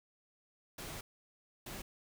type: noise bursts at uneven times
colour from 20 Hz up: pink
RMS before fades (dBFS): -45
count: 2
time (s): 0.78-1.01 / 1.66-1.82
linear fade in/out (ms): 5
effects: none